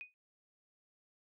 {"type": "tone with exponential decay", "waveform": "sine", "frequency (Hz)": 2489, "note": "D#7", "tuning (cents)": 0, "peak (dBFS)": -40, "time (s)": [0.01, 0.14], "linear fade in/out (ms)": 0, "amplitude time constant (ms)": 27, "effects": []}